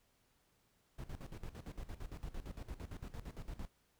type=noise with tremolo; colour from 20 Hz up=brown; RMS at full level=-44 dBFS; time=0.98-3.68 s; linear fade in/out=10 ms; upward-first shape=square; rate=8.8 Hz; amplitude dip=80%; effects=pink hiss -75 dBFS RMS until 3.99 s